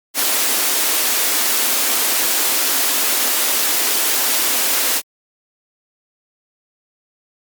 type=high-pass noise; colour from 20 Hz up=white; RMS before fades=-17 dBFS; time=0.14-5.02 s; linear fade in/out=50 ms; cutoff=230 Hz; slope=96 dB/octave; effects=Opus 48 kbps